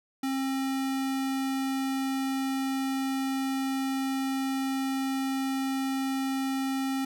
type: tone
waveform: square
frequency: 267.7 Hz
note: C4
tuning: 40 cents sharp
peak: -28 dBFS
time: 0.23-7.05 s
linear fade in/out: 5 ms
effects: none